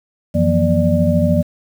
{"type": "tone cluster", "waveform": "sine", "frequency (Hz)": [90.6, 165.8, 179.1, 239, 591], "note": ["F#2", "E3", "F3", "A#3", "D5"], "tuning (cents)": [-36, 10, 44, 43, 11], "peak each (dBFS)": -18, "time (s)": [0.34, 1.43], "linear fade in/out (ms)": 20, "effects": ["7-bit"]}